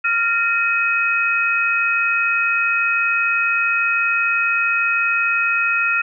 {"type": "tone cluster", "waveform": "sine", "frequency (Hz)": [1392, 1837, 2533], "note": ["F6", "A#6", "D#7"], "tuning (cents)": [-6, -26, 30], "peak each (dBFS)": [-19, -25, -18], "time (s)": [0.04, 6.02], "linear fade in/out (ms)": 10, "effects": []}